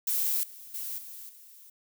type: noise with level steps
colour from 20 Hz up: violet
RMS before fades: -28 / -47 / -36 / -44 / -52 dBFS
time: 0.07-1.7 s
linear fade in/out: 5 ms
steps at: 0.43 / 0.74 / 0.98 / 1.29 s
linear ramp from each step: 5 ms
effects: none